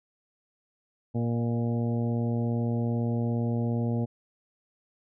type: harmonic tone with a mistuned harmonic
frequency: 117.5 Hz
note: A#2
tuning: 14 cents sharp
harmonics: 1 / 2 / 3 / 4 / 5 / 6 / 7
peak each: -27 / -29 / -39 / -37 / -41 / -44 / -46 dBFS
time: 1.14-4.06 s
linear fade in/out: 20 ms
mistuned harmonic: 5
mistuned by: +17 cents
effects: none